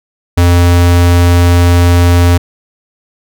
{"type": "tone", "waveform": "square", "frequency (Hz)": 87.31, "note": "F2", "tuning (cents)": 0, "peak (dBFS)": -5, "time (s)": [0.37, 2.38], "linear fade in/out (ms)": 10, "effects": []}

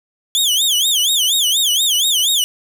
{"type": "tone with vibrato", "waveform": "sawtooth", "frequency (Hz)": 3322, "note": "G#7", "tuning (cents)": 0, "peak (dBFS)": -10, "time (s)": [0.35, 2.44], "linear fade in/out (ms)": 0, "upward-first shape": "sine", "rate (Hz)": 4.2, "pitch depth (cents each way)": 220, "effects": ["7-bit"]}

